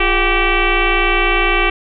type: tone with frequency modulation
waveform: sine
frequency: 1169 Hz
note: D6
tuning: 8 cents flat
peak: -11 dBFS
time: 0-1.7 s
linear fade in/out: 5 ms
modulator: 380 Hz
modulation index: 4.4
effects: none